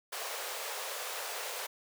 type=high-pass noise; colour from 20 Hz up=pink; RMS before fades=-39 dBFS; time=0.12-1.67 s; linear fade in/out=10 ms; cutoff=450 Hz; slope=48 dB/octave; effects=none